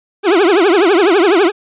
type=tone with vibrato; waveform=40% pulse; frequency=370 Hz; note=F#4; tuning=in tune; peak=-7 dBFS; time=0.23-1.52 s; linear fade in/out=50 ms; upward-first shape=triangle; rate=12 Hz; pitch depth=280 cents each way; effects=resampled to 8000 Hz